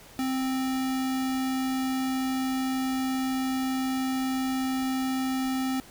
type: tone with sample-and-hold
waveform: sine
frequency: 261.6 Hz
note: C4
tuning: in tune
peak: -25 dBFS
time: 0.19-5.8 s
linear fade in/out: 0 ms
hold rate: 1050 Hz
effects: pink hiss -50 dBFS RMS until 5.9 s